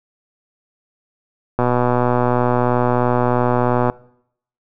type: click train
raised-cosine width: 1 ms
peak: -3 dBFS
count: 285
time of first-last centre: 1.59-3.899 s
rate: 123 Hz
effects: noise-tail reverb RT60 0.7 s tail -22 dB re dry